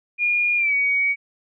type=tone with pitch glide; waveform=sine; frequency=2427 to 2251 Hz; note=D#7 to C#7; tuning=-44 to +26 cents; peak=-17 dBFS; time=0.18-1.16 s; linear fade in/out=50 ms; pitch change=-130 cents; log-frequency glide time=0.57-0.74 s; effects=none